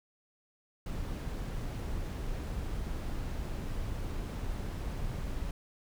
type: noise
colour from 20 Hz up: brown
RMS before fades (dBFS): -36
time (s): 0.86-5.51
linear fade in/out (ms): 2
effects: none